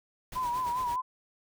pink noise with tremolo, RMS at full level -43 dBFS, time 0.32-0.96 s, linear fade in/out 2 ms, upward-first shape sine, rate 8.9 Hz, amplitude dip 55%
sine tone with vibrato, 987.8 Hz, B5, in tune, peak -28 dBFS, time 0.35-1.02 s, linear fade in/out 20 ms, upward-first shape sine, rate 5 Hz, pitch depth 68 cents each way
effects none

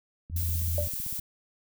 click train, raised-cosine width 5 ms, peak -31 dBFS, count 15, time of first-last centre 0.3-1.192 s, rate 15.7 Hz
sine tone, 84 Hz, E2, 33 cents sharp, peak -27 dBFS, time 0.3-0.89 s, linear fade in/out 50 ms
violet noise, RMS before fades -34 dBFS, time 0.36-1.2 s, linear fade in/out 5 ms
sine tone with exponential decay, 587.3 Hz, D5, in tune, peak -24 dBFS, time 0.78-0.93 s, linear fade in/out 2 ms, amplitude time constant 31 ms
effects none

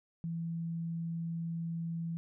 sine tone, 166.5 Hz, E3, 18 cents sharp, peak -34 dBFS, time 0.24-2.17 s, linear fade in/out 0 ms, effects none

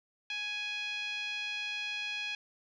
10% pulse tone with band-pass filter, 833 Hz, G#5, 5 cents sharp, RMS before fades -37 dBFS, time 0.3-2.35 s, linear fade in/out 2 ms, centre 2700 Hz, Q 2.6, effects resampled to 22050 Hz

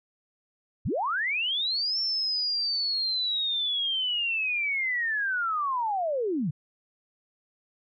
sine linear two-way sweep, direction up then down, 51 to 5430 to 128.8 Hz, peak -25 dBFS, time 0.85-6.51 s, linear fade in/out 10 ms, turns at 1.99 s, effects none

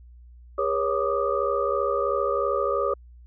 sine tone cluster, 407.1 / 482.3 / 555 / 1171 / 1234 Hz, G#4 / B4 / C#5 / D6 / D#6, -35 / -41 / +2 / -5 / -15 cents, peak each -28 / -29 / -26 / -30 / -29 dBFS, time 0.58-2.94 s, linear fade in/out 5 ms, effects added 60 Hz sine -45 dBFS peak until 3.26 s

